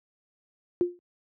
sine tone with exponential decay, 352.7 Hz, F4, 17 cents sharp, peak -17 dBFS, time 0.81-0.99 s, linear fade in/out 0 ms, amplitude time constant 38 ms, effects high-pass 80 Hz 12 dB/octave

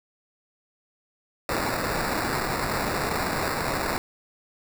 blue noise with sample-and-hold, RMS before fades -27 dBFS, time 1.49-3.98 s, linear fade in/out 0 ms, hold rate 3150 Hz, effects none

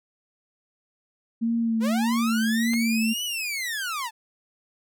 sine tone with vibrato, 227.1 Hz, A#3, 45 cents flat, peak -21 dBFS, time 1.41-3.14 s, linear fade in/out 20 ms, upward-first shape sine, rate 1.7 Hz, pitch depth 37 cents each way
sawtooth linear two-way sweep, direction up then down, 446.8 to 2998 to 848 Hz, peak -24 dBFS, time 1.8-4.11 s, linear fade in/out 50 ms, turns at 3.24 s
clicks, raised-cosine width 0.3 ms, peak -22 / -22 dBFS, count 2, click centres 2.734 / 2.74 s
effects none

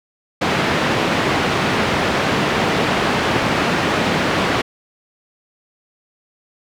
pink band-pass noise, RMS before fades -18 dBFS, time 0.41-4.62 s, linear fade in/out 10 ms, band 150 to 3000 Hz, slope 12 dB/octave, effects none

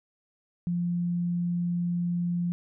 sine tone, 174.2 Hz, F3, 4 cents flat, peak -25 dBFS, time 0.67-2.52 s, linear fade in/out 0 ms, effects none

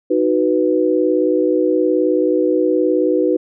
sine chord, B major, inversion first, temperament equal, 311.1 / 370 / 493.9 Hz, D#4 / F#4 / B4, 0 / 0 / 0 cents, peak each -17 dBFS, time 0.1-3.37 s, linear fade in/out 10 ms, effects none

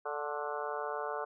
harmonic tone with a mistuned harmonic, 146.83 Hz, D3, in tune, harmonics 3 / 4 / 5 / 6 / 7 / 8 / 9 / 10, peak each -40 / -41 / -42 / -43 / -43 / -44 / -45 / -45 dBFS, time 0.05-1.25 s, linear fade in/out 10 ms, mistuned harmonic 7, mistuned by +51 cents, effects none

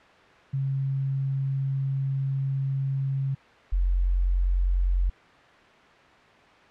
sine tone pair in turn, 135.8 / 44.98 Hz, C#3 / F#1, -35 / -48 cents, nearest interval octave + perfect fifth, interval 1913 cents, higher first, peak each -24 / -20 dBFS, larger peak second, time 0.53-3.35 / 3.72-5.1 s, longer first, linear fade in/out 10 ms, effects white hiss -52 dBFS RMS until 6.7 s + low-pass 2000 Hz 12 dB/octave

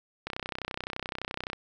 click train, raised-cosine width 0.3 ms, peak -17 dBFS, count 41, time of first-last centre 0.27-1.532 s, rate 31.7 Hz, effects none

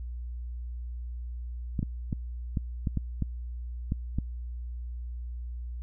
clicks, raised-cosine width 5 ms, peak -16 dBFS, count 9, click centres 1.792 / 1.829 / 2.128 / 2.572 / 2.872 / 2.973 / 3.223 / 3.921 / 4.186 s, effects added 60 Hz sine -34 dBFS peak until 5.82 s

